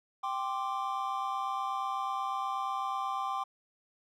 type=chord; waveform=triangle; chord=G suspended fourth; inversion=none; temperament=equal; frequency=784 / 1046.5 / 1174.7 Hz; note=G5 / C6 / D6; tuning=0 / 0 / 0 cents; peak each=-34 dBFS; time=0.23-3.44 s; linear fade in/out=10 ms; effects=none